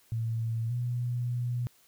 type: tone pair in turn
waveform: sine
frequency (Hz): 113.8 / 121.81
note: A#2 / B2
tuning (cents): -41 / -23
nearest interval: minor second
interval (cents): 118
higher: second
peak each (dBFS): -28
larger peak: neither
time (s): 0.12-0.7 / 0.7-1.67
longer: second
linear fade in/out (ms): 0
effects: white hiss -63 dBFS RMS until 1.87 s